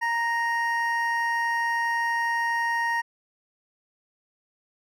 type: tone pair together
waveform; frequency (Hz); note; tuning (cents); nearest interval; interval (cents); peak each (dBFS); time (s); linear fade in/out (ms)
triangle; 932.4 / 1864.7; A#5 / A#6; 0 / 0; octave; 1200; -24; 0.01-3.02; 20
effects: none